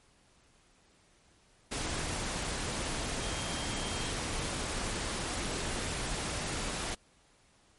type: tone in noise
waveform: sine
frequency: 3199 Hz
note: G7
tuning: 34 cents sharp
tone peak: -44 dBFS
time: 3.23-4.11 s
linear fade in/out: 10 ms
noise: pink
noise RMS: -35 dBFS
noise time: 1.71-6.95 s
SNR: -12 dB
effects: pink hiss -65 dBFS RMS until 7.78 s + MP3 48 kbps